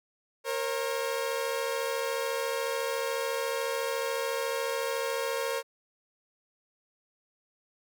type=tone pair together; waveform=sawtooth; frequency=466.2 / 540.2 Hz; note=A#4 / C#5; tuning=0 / -45 cents; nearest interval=minor third; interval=255 cents; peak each=-28 dBFS; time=0.44-5.63 s; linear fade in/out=50 ms; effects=none